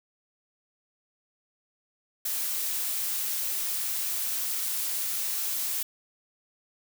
blue noise, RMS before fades -30 dBFS, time 2.25-5.83 s, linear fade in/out 5 ms, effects none

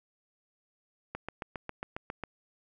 click train, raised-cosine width 0.5 ms, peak -21 dBFS, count 9, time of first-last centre 1.15-2.237 s, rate 7.36 Hz, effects none

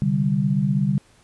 sine chord, C suspended second, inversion none, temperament equal, 130.81 / 146.83 / 196 Hz, C3 / D3 / G3, 0 / 0 / 0 cents, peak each -25 / -21 / -21 dBFS, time 0.02-0.98 s, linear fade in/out 0 ms, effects pink hiss -56 dBFS RMS until 1.23 s + resampled to 24000 Hz

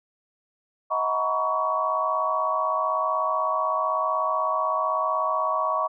sine tone cluster, 634 / 735 / 932 / 988 / 1124 Hz, D#5 / F#5 / A#5 / B5 / C#6, +32 / -12 / -1 / 0 / +24 cents, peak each -28 / -33 / -33 / -31 / -24 dBFS, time 0.9-5.88 s, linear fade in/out 20 ms, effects none

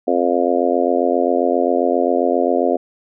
harmonic tone, 87.5 Hz, F2, 4 cents sharp, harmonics 3 / 4 / 5 / 6 / 7 / 8, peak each -21 / -21 / -21 / -21 / -21 / -21 dBFS, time 0.07-2.77 s, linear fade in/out 10 ms, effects none

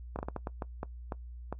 slowing click train, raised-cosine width 1 ms, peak -21 dBFS, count 10, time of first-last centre 0.16-1.526 s, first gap 29 ms, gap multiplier 1.39, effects noise-tail reverb RT60 0.1 s tail -20 dB re dry + added 60 Hz sine -42 dBFS peak until 1.59 s

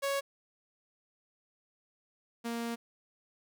sawtooth tone pair in turn, 555 / 233.3 Hz, C#5 / A#3, +2 / +2 cents, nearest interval octave + minor third, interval 1500 cents, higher first, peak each -26 / -30 dBFS, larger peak first, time 0.02-0.21 / 2.44-2.76 s, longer second, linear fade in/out 20 ms, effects none

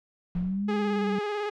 sine linear two-way sweep, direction up then down, 172.7 to 209.3 to 194.7 Hz, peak -26 dBFS, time 0.35-1.19 s, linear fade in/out 5 ms, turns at 0.7 s
brown noise with exponential decay, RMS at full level -35 dBFS, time 0.35-0.81 s, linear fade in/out 1 ms, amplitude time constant 100 ms
sawtooth tone with vibrato, 415.3 Hz, G#4, in tune, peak -24 dBFS, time 0.68-1.5 s, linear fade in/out 10 ms, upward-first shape square, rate 18 Hz, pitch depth 24 cents each way
effects low-pass 3000 Hz 12 dB/octave

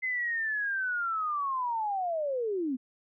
sine linear sweep, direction down, 2062 to 241.1 Hz, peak -28 dBFS, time 0.02-2.77 s, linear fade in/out 20 ms, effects none

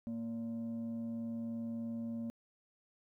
sine tone with frequency modulation, 230.8 Hz, A#3, 17 cents flat, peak -36 dBFS, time 0.07-2.3 s, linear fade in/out 0 ms, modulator 341 Hz, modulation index 0.34, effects tanh soft clip ceiling -33 dBFS + 13-bit

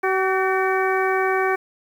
harmonic tone with a mistuned harmonic, 380 Hz, F#4, 46 cents sharp, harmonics 1 / 2 / 3 / 4 / 5 / 6, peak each -21 / -24 / -26 / -27 / -28 / -29 dBFS, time 0.03-1.56 s, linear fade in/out 10 ms, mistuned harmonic 5, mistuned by -72 cents, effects 8-bit

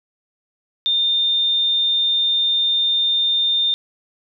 sine tone, 3620 Hz, A7, 48 cents sharp, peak -15 dBFS, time 0.86-3.74 s, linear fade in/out 0 ms, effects none

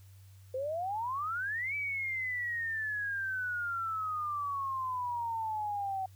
sine exponential two-way sweep, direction up then down, 503 to 2313 to 755 Hz, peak -32 dBFS, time 0.54-6.06 s, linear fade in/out 5 ms, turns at 1.75 s, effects added 96 Hz sine -52 dBFS peak until 6.15 s + white hiss -66 dBFS RMS until 6.15 s

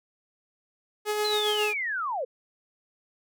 sawtooth tone with tremolo, 421.4 Hz, G#4, 25 cents sharp, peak -20 dBFS, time 1.05-1.74 s, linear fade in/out 50 ms, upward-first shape sine, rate 7.4 Hz, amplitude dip 35%
sine linear sweep, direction down, 4186 to 457.7 Hz, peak -27 dBFS, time 1.24-2.25 s, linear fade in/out 10 ms
effects none

